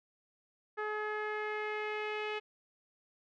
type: tone with low-pass filter sweep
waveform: sawtooth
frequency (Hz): 424.8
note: G#4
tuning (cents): +39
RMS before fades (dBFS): -37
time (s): 0.77-2.4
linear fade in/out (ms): 20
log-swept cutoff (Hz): 1600 to 2700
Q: 3.1
effects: none